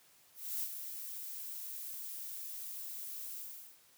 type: noise with ADSR envelope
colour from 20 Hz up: violet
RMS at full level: -36 dBFS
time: 0.34-3.8 s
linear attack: 270 ms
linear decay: 70 ms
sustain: -8 dB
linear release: 430 ms
effects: white hiss -65 dBFS RMS until 3.97 s + high-pass 60 Hz 12 dB/octave